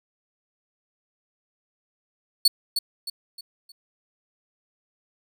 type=tone with echo; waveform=40% pulse; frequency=4435 Hz; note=C#8; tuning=in tune; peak=-12 dBFS; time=2.45-2.48 s; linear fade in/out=5 ms; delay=310 ms; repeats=4; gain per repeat=-8 dB; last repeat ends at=3.72 s; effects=none